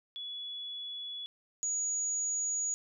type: tone pair in turn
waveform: sine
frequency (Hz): 3400 / 6800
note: G#7 / G#8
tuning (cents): +40 / +40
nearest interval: octave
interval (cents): 1200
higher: second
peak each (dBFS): -38 / -30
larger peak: second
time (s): 0.16-1.26 / 1.63-2.74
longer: second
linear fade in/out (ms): 0
effects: none